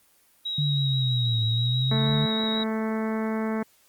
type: tone with vibrato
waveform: sine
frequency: 3826 Hz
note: A#7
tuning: 44 cents sharp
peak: -27 dBFS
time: 0.45-2.64 s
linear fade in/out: 10 ms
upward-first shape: square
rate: 6.2 Hz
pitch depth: 9 cents each way
type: linear two-way sweep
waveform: sine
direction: down then up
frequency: 148.9 to 110 to 148.9 Hz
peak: -22 dBFS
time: 0.58-2.26 s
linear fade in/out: 5 ms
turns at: 1.45 s
type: harmonic tone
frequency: 220 Hz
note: A3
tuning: in tune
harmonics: 1 / 2 / 3 / 4 / 5 / 6 / 7 / 8 / 9 / 10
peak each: -26 / -32 / -36 / -38 / -40 / -42 / -43 / -44 / -45 / -46 dBFS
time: 1.91-3.63 s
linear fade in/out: 5 ms
effects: white hiss -61 dBFS RMS until 3.88 s + Opus 24 kbps